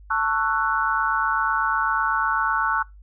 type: chord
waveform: sine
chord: F# minor seventh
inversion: first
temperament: just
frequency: 888 / 1110 / 1332 / 1480 Hz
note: A5 / C#6 / E6 / F#6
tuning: +16 / +2 / +18 / 0 cents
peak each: -26 / -25 / -25 / -24 dBFS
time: 0.1-2.83 s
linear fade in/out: 10 ms
effects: noise-tail reverb RT60 0.2 s tail -23 dB re dry + added 50 Hz sine -43 dBFS peak until 3.02 s